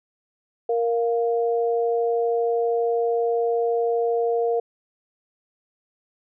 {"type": "tone pair together", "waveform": "sine", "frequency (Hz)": [466.4, 698.8], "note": ["A#4", "F5"], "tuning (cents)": [1, 1], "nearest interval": "perfect fifth", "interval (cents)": 700, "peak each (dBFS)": [-20, -26], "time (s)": [0.69, 4.6], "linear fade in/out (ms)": 5, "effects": []}